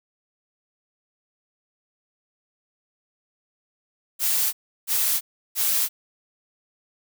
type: noise bursts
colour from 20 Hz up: blue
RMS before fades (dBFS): -22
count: 3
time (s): 4.19-5.89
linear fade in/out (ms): 50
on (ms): 340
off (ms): 340
effects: none